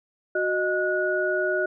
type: tone cluster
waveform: sine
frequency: 369.2 / 618 / 1459 Hz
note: F#4 / D#5 / F#6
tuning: -4 / -12 / -25 cents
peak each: -26 dBFS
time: 0.35-1.66 s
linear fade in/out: 5 ms
effects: none